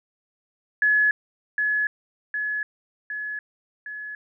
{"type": "tone with echo", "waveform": "sine", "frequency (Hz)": 1700, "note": "G#6", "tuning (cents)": 40, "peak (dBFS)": -16, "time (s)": [0.82, 1.11], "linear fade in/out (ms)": 2, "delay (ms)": 760, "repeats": 4, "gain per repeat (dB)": -4, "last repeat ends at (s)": 4.15, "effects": []}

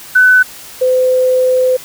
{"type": "tone pair in turn", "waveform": "sine", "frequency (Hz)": [1504, 510.2], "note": ["F#6", "C5"], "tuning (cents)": [28, -44], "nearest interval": "octave + perfect fifth", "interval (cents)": 1872, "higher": "first", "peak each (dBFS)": [-4, -8], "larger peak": "first", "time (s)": [[0.15, 0.43], [0.81, 1.77]], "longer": "second", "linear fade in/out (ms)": 10, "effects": ["white hiss -33 dBFS RMS until 1.84 s"]}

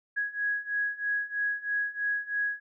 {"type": "beating tone pair", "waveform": "sine", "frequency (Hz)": [1661.2, 1664.3], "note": ["G#6", "G#6"], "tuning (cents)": [0, 3], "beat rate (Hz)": 3.1, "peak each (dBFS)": [-32, -30], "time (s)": [0.16, 2.6], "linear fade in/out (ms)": 20, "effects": []}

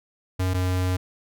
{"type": "tone pair in turn", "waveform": "square", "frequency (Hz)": [92.5, 91.7], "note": ["F#2", "F#2"], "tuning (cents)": [0, -15], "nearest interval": "unison", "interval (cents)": 15, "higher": "first", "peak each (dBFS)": -22, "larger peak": "neither", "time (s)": [[0.39, 0.54], [0.54, 0.97]], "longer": "second", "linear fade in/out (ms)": 10, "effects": []}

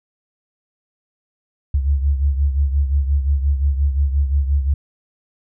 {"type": "beating tone pair", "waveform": "sine", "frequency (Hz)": [69.3, 75], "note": ["C#2", "D2"], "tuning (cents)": [0, 37], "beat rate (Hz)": 5.7, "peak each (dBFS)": [-15, -22], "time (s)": [1.74, 4.74], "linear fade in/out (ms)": 5, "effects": []}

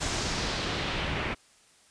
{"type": "noise with low-pass filter sweep", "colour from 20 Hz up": "pink", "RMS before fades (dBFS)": -31, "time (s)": [0, 1.35], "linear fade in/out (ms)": 20, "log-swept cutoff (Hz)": [7300, 2300], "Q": 1.6, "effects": ["white hiss -60 dBFS RMS until 1.9 s", "resampled to 22050 Hz"]}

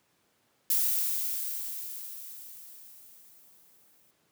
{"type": "noise with exponential decay", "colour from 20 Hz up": "violet", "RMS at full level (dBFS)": -25, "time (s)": [0.7, 4.11], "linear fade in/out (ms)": 2, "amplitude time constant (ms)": 740, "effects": ["pink hiss -70 dBFS RMS until 4.31 s", "high-pass 150 Hz 12 dB/octave"]}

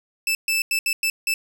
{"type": "tone bursts at uneven times", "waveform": "sawtooth", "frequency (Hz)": 2637, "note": "E7", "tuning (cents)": 0, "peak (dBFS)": -16, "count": 6, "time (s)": [[0.27, 0.35], [0.48, 0.62], [0.71, 0.79], [0.86, 0.93], [1.03, 1.1], [1.27, 1.34]], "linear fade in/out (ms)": 2, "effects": []}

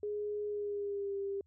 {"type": "tone with pitch glide", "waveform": "sine", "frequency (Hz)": [416.2, 396.3], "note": ["G#4", "G4"], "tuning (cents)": [4, 19], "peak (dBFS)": -34, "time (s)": [0.03, 1.41], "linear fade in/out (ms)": 2, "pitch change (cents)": -85, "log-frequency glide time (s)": [0.47, 1.16], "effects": ["added 81 Hz sine -66 dBFS peak until 1.46 s"]}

